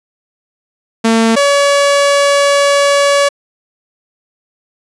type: tone pair in turn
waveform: sawtooth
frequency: 226.2 / 566.7 Hz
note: A3 / C#5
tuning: +48 / +38 cents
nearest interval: octave + major third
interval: 1590 cents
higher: second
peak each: -4 dBFS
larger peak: neither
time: 1.04-1.36 / 1.36-3.29 s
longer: second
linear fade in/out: 10 ms
effects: resampled to 22050 Hz